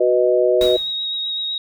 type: chord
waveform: sine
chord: B major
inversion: second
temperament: equal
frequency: 370 / 493.9 / 622.3 Hz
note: F#4 / B4 / D#5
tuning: 0 / 0 / 0 cents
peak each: -17 dBFS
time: 0-0.77 s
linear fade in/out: 10 ms
type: noise with exponential decay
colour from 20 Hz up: pink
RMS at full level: -28 dBFS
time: 0.61-1.04 s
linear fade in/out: 2 ms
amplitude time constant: 93 ms
type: tone with vibrato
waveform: sine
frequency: 3785 Hz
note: A#7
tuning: 26 cents sharp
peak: -21 dBFS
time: 0.61-1.58 s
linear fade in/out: 2 ms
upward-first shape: triangle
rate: 7.9 Hz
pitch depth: 21 cents each way
effects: none